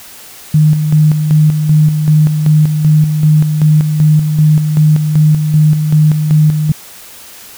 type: tone with tremolo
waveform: sine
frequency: 153 Hz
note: D#3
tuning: 29 cents flat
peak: -4 dBFS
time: 0.54-6.72 s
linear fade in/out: 5 ms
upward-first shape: square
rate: 2.6 Hz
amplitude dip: 50%
effects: white hiss -34 dBFS RMS until 7.57 s